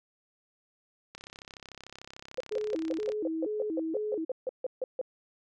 click train, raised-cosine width 0.2 ms, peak -27 dBFS, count 67, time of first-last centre 1.15-3.12 s, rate 33.5 Hz
sine tone bursts, 515 Hz, C5, 28 cents flat, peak -28 dBFS, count 16, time 2.38-5.014 s, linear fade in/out 2 ms, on 24 ms, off 150 ms
sine tone with vibrato, 370 Hz, F#4, in tune, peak -30 dBFS, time 2.51-4.25 s, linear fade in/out 10 ms, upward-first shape square, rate 2.1 Hz, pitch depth 240 cents each way
effects none

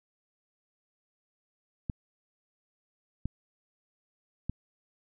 clicks, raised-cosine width 5 ms, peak -19 dBFS, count 3, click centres 1.898 / 3.256 / 4.496 s, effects none

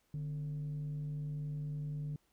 sine tone with frequency modulation, 148.2 Hz, D3, 16 cents sharp, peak -35 dBFS, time 0.14-2.16 s, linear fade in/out 2 ms, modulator 110 Hz, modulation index 0.24, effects tanh soft clip ceiling -34 dBFS + pink hiss -75 dBFS RMS until 2.32 s

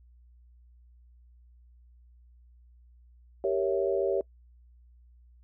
sine chord, G diminished seventh, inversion none, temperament equal, 392 / 466.2 / 554.4 / 659.3 Hz, G4 / Bb4 / Db5 / Fb5, 0 / 0 / 0 / 0 cents, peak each -28 / -32 / -29 / -34 dBFS, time 3.44-4.21 s, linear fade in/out 2 ms, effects noise-tail reverb RT60 0.1 s tail -24 dB re dry + added 60 Hz sine -54 dBFS peak until 5.43 s

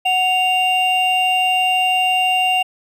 triangle tone pair together, 740 / 2786 Hz, F#5 / F7, 0 / -5 cents, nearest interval octave + major seventh, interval 2295 cents, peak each -15 dBFS, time 0.05-2.63 s, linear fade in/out 10 ms, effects none

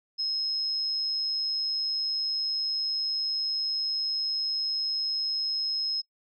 sine tone, 5150 Hz, E8, 41 cents flat, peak -26 dBFS, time 0.18-6.02 s, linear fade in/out 20 ms, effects noise-tail reverb RT60 0.1 s tail -25 dB re dry

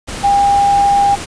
sine tone in noise, 803 Hz, G5, 41 cents sharp, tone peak -8 dBFS, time 0.23-1.16 s, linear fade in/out 20 ms, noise pink, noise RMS -25 dBFS, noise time 0.07-1.26 s, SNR +14 dB, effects resampled to 22050 Hz

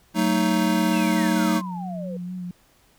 square chord, D# diminished, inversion first, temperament just, 186.68 / 224 / 311.1 Hz, F#3 / A3 / D#4, +16 / +31 / 0 cents, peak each -24 dBFS, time 0.14-1.62 s, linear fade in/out 50 ms
sine exponential sweep, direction down, 2802 to 482.9 Hz, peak -33 dBFS, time 0.93-2.17 s, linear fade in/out 5 ms
sine tone with vibrato, 180.4 Hz, F#3, 44 cents flat, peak -29 dBFS, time 1.59-2.51 s, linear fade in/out 2 ms, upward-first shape sine, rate 4.3 Hz, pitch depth 32 cents each way
effects pink hiss -59 dBFS RMS until 2.98 s

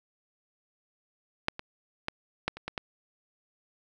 clicks, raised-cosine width 0.3 ms, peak -9 / -21 / -14 / -11 / -25 / -18 / -16 dBFS, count 7, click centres 1.484 / 1.594 / 2.084 / 2.48 / 2.57 / 2.68 / 2.778 s, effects none

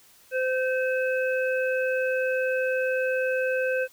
harmonic tone, 516 Hz, C5, 24 cents flat, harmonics 1 / 3 / 5, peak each -24 / -29 / -34 dBFS, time 0.31-3.88 s, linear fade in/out 50 ms, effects white hiss -56 dBFS RMS until 3.92 s

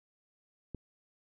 click, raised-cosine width 3 ms, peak -27 dBFS, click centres 0.747 s, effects none

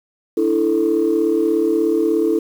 sine chord, D suspended second, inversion none, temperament just, 293.7 / 330.4 / 440.5 Hz, D4 / E4 / A4, 0 / +4 / +2 cents, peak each -22 / -16 / -17 dBFS, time 0.37-2.39 s, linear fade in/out 5 ms, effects tanh soft clip ceiling -7 dBFS + 7-bit

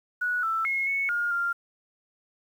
sine tone with pitch steps, 1467 / 1327 / 2166 / 2208 / 1421 / 1393 Hz, F#6 / E6 / C#7 / C#7 / F6 / F6, -15 / +11 / -41 / -7 / +30 / -5 cents, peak -24 dBFS, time 0.21-1.53 s, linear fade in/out 10 ms, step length 220 ms, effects 9-bit

